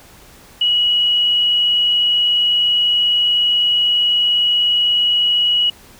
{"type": "tone with vibrato", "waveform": "sine", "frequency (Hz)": 2917, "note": "F#7", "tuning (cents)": -25, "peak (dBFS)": -12, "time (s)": [0.61, 5.7], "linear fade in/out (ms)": 5, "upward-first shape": "sine", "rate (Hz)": 20, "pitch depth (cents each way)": 10, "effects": ["pink hiss -44 dBFS RMS until 5.99 s"]}